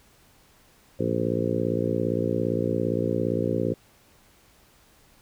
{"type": "harmonic tone with a mistuned harmonic", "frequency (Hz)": 57.5, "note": "A#1", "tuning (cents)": -23, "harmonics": [2, 3, 4, 5, 6, 7, 8, 9], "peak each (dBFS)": [-31, -31, -31, -31, -31, -31, -31, -31], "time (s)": [0.99, 3.74], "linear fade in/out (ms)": 10, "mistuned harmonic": 2, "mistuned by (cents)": -94, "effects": ["pink hiss -58 dBFS RMS until 5.21 s"]}